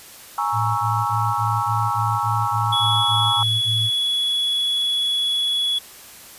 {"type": "chord", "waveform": "sine", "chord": "A# half-diminished seventh", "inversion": "third", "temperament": "equal", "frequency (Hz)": [830.6, 932.3, 1108.7, 1318.5], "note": ["G#5", "A#5", "C#6", "E6"], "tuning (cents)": [0, 0, 0, 0], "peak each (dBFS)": -25, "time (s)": [0.38, 3.43], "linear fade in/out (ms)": 2}
{"type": "tone bursts", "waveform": "sine", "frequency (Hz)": 110.9, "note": "A2", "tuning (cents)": 14, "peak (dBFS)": -22, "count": 12, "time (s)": [0.52, 3.904], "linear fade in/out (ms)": 50, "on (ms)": 260, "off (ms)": 24}
{"type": "tone", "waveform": "triangle", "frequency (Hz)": 3381, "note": "G#7", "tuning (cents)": 30, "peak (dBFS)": -17, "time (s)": [2.72, 5.79], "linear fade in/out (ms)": 10}
{"effects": ["white hiss -42 dBFS RMS until 6.38 s", "resampled to 32000 Hz"]}